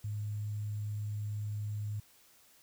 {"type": "tone with sample-and-hold", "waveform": "sine", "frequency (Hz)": 104.8, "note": "G#2", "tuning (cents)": 16, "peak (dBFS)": -34, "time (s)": [0.04, 2], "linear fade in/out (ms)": 5, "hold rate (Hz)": 7350, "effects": ["white hiss -63 dBFS RMS until 2.62 s"]}